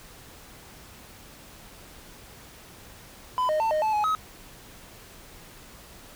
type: tone with pitch steps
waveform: triangle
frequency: 1006 / 617 / 894 / 617 / 870 / 841 / 1274 Hz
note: B5 / D#5 / A5 / D#5 / A5 / G#5 / D#6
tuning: +32 / -15 / +27 / -15 / -20 / +22 / +41 cents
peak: -20 dBFS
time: 3.38-4.15 s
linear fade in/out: 0 ms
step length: 110 ms
effects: pink hiss -48 dBFS RMS until 6.15 s